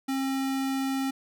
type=tone; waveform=square; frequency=268.5 Hz; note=C4; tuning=45 cents sharp; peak=-27 dBFS; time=0.08-1.11 s; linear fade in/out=10 ms; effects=none